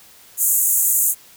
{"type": "band-pass noise", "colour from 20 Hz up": "white", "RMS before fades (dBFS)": -17, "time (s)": [0.37, 1.15], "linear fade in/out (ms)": 50, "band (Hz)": [6600, 16000], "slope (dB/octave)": 96, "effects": ["white hiss -47 dBFS RMS until 1.36 s"]}